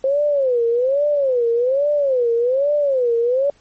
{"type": "tone with vibrato", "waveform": "sine", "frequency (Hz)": 523.3, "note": "C5", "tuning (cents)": 0, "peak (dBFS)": -14, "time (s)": [0.04, 3.5], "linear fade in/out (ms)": 2, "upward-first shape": "sine", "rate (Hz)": 1.2, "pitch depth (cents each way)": 210, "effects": ["pink hiss -56 dBFS RMS until 3.6 s", "MP3 32 kbps"]}